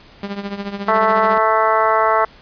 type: tone with tremolo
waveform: sawtooth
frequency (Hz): 200.4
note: G3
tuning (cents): +38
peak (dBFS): -17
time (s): 0.23-1.38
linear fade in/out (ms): 2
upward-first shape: triangle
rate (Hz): 14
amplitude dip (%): 80
type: harmonic tone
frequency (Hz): 220.1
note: A3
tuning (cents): +1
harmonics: 2 / 3 / 4 / 5 / 6 / 7 / 8 / 9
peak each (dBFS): -22 / -18 / -19 / -18 / -19 / -28 / -30 / -27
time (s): 0.88-2.25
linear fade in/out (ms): 5
effects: pink hiss -45 dBFS RMS until 2.41 s + resampled to 11025 Hz